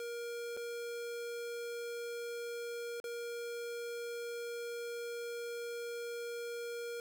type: tone with dropouts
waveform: square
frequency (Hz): 472.2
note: A#4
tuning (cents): +22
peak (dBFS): -40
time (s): 0-7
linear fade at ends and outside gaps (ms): 1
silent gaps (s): 0.567-0.572 / 3.001-3.041
effects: none